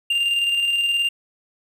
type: tone with tremolo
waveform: triangle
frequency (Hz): 2794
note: F7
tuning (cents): 0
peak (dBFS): -15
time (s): 0.1-1.09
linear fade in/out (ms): 5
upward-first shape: square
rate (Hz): 19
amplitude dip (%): 30
effects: none